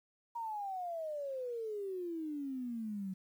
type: exponential sweep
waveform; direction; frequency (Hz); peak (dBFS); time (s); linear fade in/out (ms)
sine; down; 950 to 185; -37; 0.35-3.14; 10
effects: 11-bit